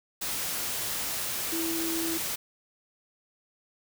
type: tone in noise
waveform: sine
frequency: 329.6 Hz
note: E4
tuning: in tune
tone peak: -30 dBFS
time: 1.52-2.18 s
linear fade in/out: 10 ms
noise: white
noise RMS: -32 dBFS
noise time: 0.21-2.36 s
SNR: -1 dB
effects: none